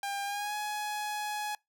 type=tone with pitch glide; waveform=sawtooth; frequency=800 to 839.8 Hz; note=G5 to G#5; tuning=+35 to +19 cents; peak=-29 dBFS; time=0.03-1.55 s; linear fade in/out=2 ms; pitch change=+84 cents; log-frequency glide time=0.24-0.55 s; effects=noise-tail reverb RT60 0.2 s tail -26 dB re dry